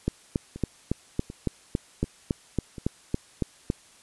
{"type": "two click trains", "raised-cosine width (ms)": 3, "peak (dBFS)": [-24, -11], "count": [4, 14], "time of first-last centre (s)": [[0.56, 2.782], [0.08, 3.701]], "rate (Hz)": [1.35, 3.59], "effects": ["white hiss -55 dBFS RMS until 4.02 s", "resampled to 24000 Hz"]}